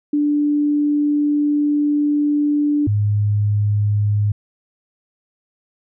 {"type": "tone pair in turn", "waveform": "sine", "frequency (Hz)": [293.7, 103.84], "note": ["D4", "G#2"], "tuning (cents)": [0, 0], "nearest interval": "octave + tritone", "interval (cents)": 1800, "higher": "first", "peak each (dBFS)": [-14, -14], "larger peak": "neither", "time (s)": [[0.13, 2.87], [2.87, 4.32]], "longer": "first", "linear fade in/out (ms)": 5, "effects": []}